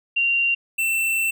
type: tone pair in turn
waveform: sine / square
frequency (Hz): 2766 / 2683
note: F7 / E7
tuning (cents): -17 / +30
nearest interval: minor second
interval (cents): 53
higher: first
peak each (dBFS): -17 / -20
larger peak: first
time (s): 0.16-0.55 / 0.78-1.31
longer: second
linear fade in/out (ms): 10
effects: none